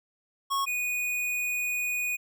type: tone pair in turn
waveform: square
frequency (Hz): 1100 / 2475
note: C#6 / D#7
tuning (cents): -14 / -10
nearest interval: octave + major second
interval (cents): 1404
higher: second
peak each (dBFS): -26 / -28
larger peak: first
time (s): 0.5-0.66 / 0.66-2.17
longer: second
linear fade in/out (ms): 20
effects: none